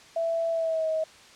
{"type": "tone with pitch glide", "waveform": "sine", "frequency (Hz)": [663, 634.9], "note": ["E5", "D#5"], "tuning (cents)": [10, 35], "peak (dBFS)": -24, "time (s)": [0.16, 1.04], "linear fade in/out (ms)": 5, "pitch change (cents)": -75, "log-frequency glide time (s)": [0.51, 0.88], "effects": ["white hiss -51 dBFS RMS until 1.35 s", "low-pass 6000 Hz 12 dB/octave"]}